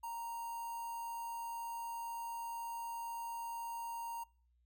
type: tone with notch filter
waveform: square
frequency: 929 Hz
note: A#5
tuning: 6 cents flat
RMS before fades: -43 dBFS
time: 0.03-4.24 s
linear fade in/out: 10 ms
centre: 3700 Hz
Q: 0.61
effects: noise-tail reverb RT60 0.5 s tail -25 dB re dry + added 60 Hz sine -70 dBFS peak until 4.65 s